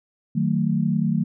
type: chord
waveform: sine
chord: D# diminished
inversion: none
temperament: just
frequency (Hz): 155.56 / 186.68 / 224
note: D#3 / F#3 / A3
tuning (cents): 0 / +16 / +31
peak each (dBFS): -23 / -23 / -23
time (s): 0.35-1.24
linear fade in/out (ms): 10
effects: none